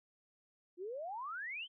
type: exponential sweep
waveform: sine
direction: up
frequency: 337.7 to 3200 Hz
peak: -40 dBFS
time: 0.77-1.68 s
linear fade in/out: 50 ms
effects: none